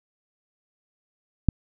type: click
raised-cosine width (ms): 5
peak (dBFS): -5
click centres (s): 1.487
effects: none